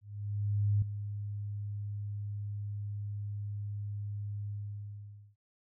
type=tone with ADSR envelope; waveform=sine; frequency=102.7 Hz; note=G#2; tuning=19 cents flat; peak=-24 dBFS; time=0.01-5.36 s; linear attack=810 ms; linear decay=4 ms; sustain=-11 dB; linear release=870 ms; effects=none